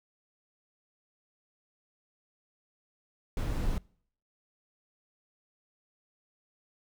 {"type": "noise", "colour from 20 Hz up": "brown", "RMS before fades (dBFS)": -30, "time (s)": [3.37, 3.78], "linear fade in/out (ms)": 2, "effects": ["noise-tail reverb RT60 0.6 s tail -25 dB re dry"]}